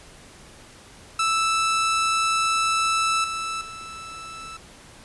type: tone with level steps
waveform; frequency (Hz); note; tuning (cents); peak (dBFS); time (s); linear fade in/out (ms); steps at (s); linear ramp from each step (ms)
sawtooth; 1318.5; E6; 0; -16 / -23 / -32; 1.19-4.57; 5; 3.24 / 3.61; 2
effects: pink hiss -47 dBFS RMS until 5.04 s + resampled to 24000 Hz